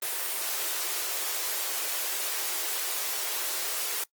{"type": "high-pass noise", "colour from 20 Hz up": "white", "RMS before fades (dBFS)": -31, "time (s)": [0.02, 4.04], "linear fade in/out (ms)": 5, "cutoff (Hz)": 330, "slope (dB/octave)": 96, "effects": ["noise-tail reverb RT60 0.1 s tail -22 dB re dry", "Opus 24 kbps"]}